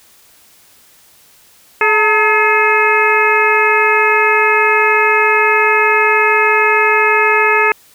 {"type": "harmonic tone with a mistuned harmonic", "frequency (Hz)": 426.4, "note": "G#4", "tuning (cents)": 46, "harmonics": [1, 2, 3, 4, 5, 6], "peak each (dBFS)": [-16, -16, -16, -16, -16, -16], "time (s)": [1.81, 7.72], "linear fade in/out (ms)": 2, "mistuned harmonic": 2, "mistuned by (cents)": 91, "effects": ["white hiss -47 dBFS RMS until 7.94 s"]}